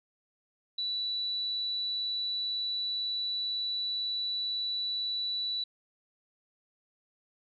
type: tone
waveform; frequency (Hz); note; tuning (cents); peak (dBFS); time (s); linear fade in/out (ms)
sine; 3951; B7; 0; -30; 0.78-5.64; 5
effects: none